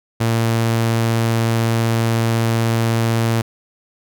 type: tone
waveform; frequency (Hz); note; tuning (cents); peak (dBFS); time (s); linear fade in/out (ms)
sawtooth; 114.5; A#2; -31; -11; 0.2-3.42; 10
effects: none